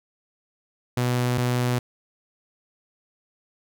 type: tone pair in turn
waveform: sawtooth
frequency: 123.47 / 123.47 Hz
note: B2 / B2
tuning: 0 / 0 cents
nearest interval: unison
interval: 0 cents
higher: neither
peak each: -17 dBFS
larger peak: neither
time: 0.97-1.38 / 1.38-1.79 s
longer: neither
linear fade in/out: 5 ms
effects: none